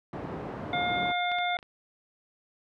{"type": "band-pass noise", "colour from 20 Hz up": "pink", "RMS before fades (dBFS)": -37, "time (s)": [0.13, 1.12], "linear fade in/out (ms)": 2, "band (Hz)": [130, 970], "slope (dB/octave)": 12}
{"type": "harmonic tone", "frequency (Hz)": 710, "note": "F5", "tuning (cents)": 28, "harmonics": [1, 2, 3, 5], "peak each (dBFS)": [-28, -36, -32, -35], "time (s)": [0.73, 1.57], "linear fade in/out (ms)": 2}
{"type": "clicks", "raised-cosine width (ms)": 0.3, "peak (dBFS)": [-25, -26, -31, -33], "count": 4, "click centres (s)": [1.317, 1.386, 1.589, 1.628]}
{"effects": []}